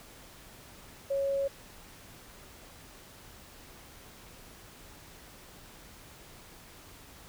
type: tone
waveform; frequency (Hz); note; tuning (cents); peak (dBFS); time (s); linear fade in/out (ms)
sine; 552; C#5; -7; -27; 1.1-1.48; 10
effects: pink hiss -52 dBFS RMS until 7.28 s